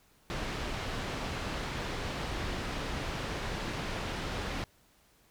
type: low-pass noise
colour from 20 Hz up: pink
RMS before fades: -36 dBFS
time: 0.3-4.64 s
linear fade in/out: 0 ms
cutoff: 4100 Hz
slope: 12 dB/octave
effects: pink hiss -65 dBFS RMS until 5.3 s